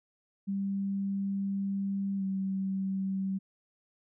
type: tone with pitch glide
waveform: sine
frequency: 196.9 to 192.4 Hz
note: G3 to G3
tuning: +8 to -32 cents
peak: -29 dBFS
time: 0.47-3.39 s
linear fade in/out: 20 ms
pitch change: -40 cents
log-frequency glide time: 2.17-2.23 s
effects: none